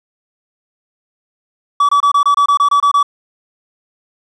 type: tone bursts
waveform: triangle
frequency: 1146 Hz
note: D6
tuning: 43 cents flat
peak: -6 dBFS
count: 11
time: 1.8-3.029 s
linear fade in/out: 5 ms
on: 89 ms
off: 25 ms
effects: resampled to 24000 Hz + 8-bit